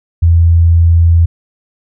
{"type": "tone", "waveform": "sine", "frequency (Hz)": 84, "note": "E2", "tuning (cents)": 33, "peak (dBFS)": -4, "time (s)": [0.22, 1.26], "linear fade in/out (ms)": 10, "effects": []}